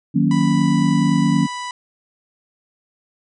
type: chord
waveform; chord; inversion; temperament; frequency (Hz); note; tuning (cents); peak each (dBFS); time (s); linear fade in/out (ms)
sine; D# minor seventh; none; equal; 155.56 / 185 / 233.1 / 277.2; D#3 / F#3 / A#3 / C#4; 0 / 0 / 0 / 0; -19; 0.14-1.47; 20
type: harmonic tone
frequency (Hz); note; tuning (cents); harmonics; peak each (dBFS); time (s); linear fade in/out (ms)
987.8; B5; 0; 1 / 2 / 3 / 4 / 5 / 6 / 7 / 8 / 9; -27 / -33 / -37 / -39 / -41 / -43 / -44 / -45 / -46; 0.31-1.71; 2
effects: none